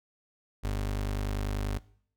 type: tone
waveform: 30% pulse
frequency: 50.2 Hz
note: G1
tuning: 42 cents sharp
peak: -26 dBFS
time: 0.63-1.79 s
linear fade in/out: 20 ms
effects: noise-tail reverb RT60 0.6 s tail -21 dB re dry